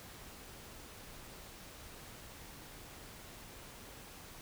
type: silence
effects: pink hiss -52 dBFS RMS until 4.41 s